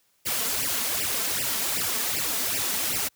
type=noise with flanger; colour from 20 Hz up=white; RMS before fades=-27 dBFS; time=0.25-3.09 s; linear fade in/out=20 ms; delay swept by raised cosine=0.38 to 4.58 ms; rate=2.6 Hz; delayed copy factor=+1; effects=white hiss -67 dBFS RMS until 3.15 s + high-pass 60 Hz 12 dB/octave